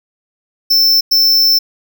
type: tone bursts at uneven times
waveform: square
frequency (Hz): 5330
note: E8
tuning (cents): +18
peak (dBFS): -8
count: 2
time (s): 0.7-1.01 / 1.11-1.59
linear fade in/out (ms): 10
effects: none